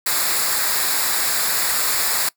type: noise with comb filter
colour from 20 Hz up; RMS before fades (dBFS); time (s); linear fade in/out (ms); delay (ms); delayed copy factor
white; -20; 0.06-2.29; 5; 0.33; -0.65
effects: noise-tail reverb RT60 0.1 s tail -22 dB re dry